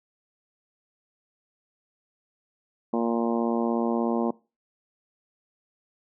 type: harmonic tone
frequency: 116.54 Hz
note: A#2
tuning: in tune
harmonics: 2 / 3 / 4 / 5 / 6 / 7 / 8 / 9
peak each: -25 / -29 / -31 / -33 / -35 / -36 / -37 / -38 dBFS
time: 2.93-4.31 s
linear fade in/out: 5 ms
effects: noise-tail reverb RT60 0.3 s tail -22 dB re dry